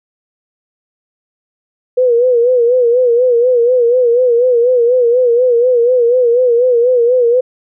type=tone with vibrato; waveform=sine; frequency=487.5 Hz; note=B4; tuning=23 cents flat; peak=-7 dBFS; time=1.97-7.41 s; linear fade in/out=10 ms; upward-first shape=sine; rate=4.1 Hz; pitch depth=82 cents each way; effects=none